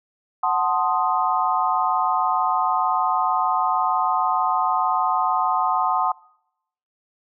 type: chord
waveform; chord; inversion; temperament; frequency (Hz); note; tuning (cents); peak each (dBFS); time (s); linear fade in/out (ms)
sine; F# diminished seventh; none; equal; 740 / 880 / 1046.5 / 1244.5; F#5 / A5 / C6 / Eb6; 0 / 0 / 0 / 0; -23 / -24 / -23 / -24; 0.43-6.12; 5
effects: noise-tail reverb RT60 0.8 s tail -24 dB re dry

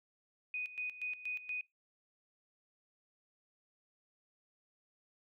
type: tone with tremolo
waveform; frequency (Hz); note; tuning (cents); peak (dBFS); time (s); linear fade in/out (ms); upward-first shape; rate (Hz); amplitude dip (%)
sine; 2489; D#7; 0; -36; 0.54-1.61; 2; square; 4.2; 75
effects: noise-tail reverb RT60 0.2 s tail -23 dB re dry

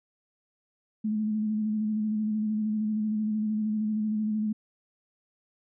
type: tone with vibrato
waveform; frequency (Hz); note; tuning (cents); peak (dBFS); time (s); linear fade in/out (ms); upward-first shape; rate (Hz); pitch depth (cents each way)
sine; 214.5; A3; -44; -25; 1.04-4.53; 10; square; 13; 24
effects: none

